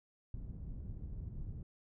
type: low-pass noise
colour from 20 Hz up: pink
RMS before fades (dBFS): -44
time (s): 0.34-1.63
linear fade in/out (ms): 2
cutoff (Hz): 140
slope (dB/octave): 12
effects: none